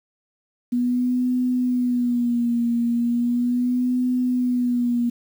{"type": "tone with vibrato", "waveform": "sine", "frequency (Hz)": 243.1, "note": "B3", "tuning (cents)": -27, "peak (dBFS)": -18, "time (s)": [0.72, 5.1], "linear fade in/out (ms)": 10, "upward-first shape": "sine", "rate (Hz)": 0.37, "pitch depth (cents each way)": 54, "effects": ["8-bit"]}